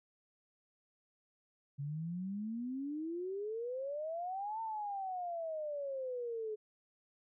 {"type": "exponential two-way sweep", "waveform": "sine", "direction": "up then down", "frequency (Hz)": [137.9, 907, 422.8], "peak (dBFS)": -37, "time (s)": [1.78, 6.56], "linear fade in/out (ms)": 20, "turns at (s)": 4.61, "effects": []}